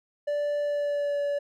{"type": "tone with pitch glide", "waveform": "triangle", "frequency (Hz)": [584, 573.6], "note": ["D5", "D5"], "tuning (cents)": [-10, -41], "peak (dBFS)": -23, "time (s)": [0.27, 1.39], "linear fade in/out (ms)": 10, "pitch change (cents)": -31, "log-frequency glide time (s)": [0.6, 1.21], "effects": []}